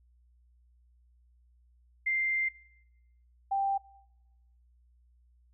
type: tone pair in turn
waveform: sine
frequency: 2093 / 787.6 Hz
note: C7 / G5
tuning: 0 / +8 cents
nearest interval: octave + perfect fourth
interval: 1692 cents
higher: first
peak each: -26 dBFS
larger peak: neither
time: 2.06-2.49 / 3.51-3.78 s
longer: first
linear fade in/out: 10 ms
effects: noise-tail reverb RT60 1.0 s tail -24 dB re dry + added 60 Hz sine -61 dBFS peak until 5.53 s